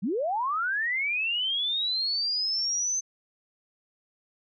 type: linear sweep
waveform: sine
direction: up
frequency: 160.8 to 6240 Hz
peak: -25 dBFS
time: 0.02-3.01 s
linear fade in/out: 20 ms
effects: none